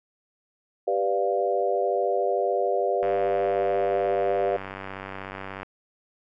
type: chord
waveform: sine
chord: G dominant seventh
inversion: none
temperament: equal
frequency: 392 / 493.9 / 587.3 / 698.5 Hz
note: G4 / B4 / D5 / F5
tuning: 0 / 0 / 0 / 0 cents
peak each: -27 dBFS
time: 0.87-4.57 s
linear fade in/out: 10 ms
type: click train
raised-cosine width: 0.5 ms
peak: -20 dBFS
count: 252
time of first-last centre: 3.03-5.631 s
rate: 96.5 Hz
effects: none